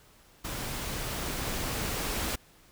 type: noise with level ramp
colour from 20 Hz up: pink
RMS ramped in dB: -36 to -31 dBFS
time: 0.44-2.36 s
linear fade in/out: 10 ms
effects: pink hiss -59 dBFS RMS until 2.71 s